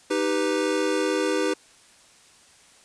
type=chord; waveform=square; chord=Eb augmented; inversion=none; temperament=equal; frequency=311.1 / 392 / 493.9 Hz; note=Eb4 / G4 / B4; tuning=0 / 0 / 0 cents; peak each=-27 dBFS; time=0.1-1.54 s; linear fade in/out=10 ms; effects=white hiss -54 dBFS RMS until 2.84 s + resampled to 22050 Hz